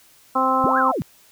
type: harmonic tone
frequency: 261.6 Hz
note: C4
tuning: in tune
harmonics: 1 / 2 / 3 / 4 / 5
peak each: -25 / -25 / -23 / -20 / -22 dBFS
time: 0.35-0.92 s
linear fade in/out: 10 ms
type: linear two-way sweep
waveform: sine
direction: up then down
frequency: 98 to 1661.2 to 98 Hz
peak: -21 dBFS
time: 0.64-1.02 s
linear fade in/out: 0 ms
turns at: 0.78 s
effects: white hiss -53 dBFS RMS until 1.31 s